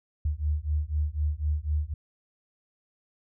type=beating tone pair; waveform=sine; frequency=73.42 / 77.42 Hz; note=D2 / D#2; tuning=0 / -8 cents; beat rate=4 Hz; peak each=-28 dBFS; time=0.25-1.94 s; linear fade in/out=5 ms; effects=none